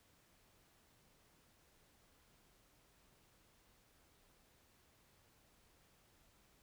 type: silence
effects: pink hiss -71 dBFS RMS until 6.62 s